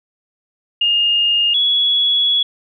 sine tone pair in turn, 2834 / 3370 Hz, F7 / G#7, +25 / +25 cents, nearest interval minor third, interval 300 cents, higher second, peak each -12 dBFS, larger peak neither, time 0.81-1.54 / 1.54-2.43 s, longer second, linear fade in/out 5 ms, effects none

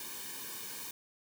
white noise with comb filter, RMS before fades -43 dBFS, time 0-0.91 s, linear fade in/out 2 ms, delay 1.5 ms, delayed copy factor -0.85, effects none

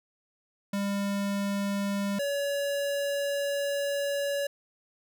square tone pair in turn, 200 / 565.7 Hz, G3 / C#5, +35 / +35 cents, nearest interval octave + tritone, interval 1800 cents, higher second, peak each -28 dBFS, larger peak neither, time 0.73-2.19 / 2.19-4.47 s, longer second, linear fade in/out 5 ms, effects none

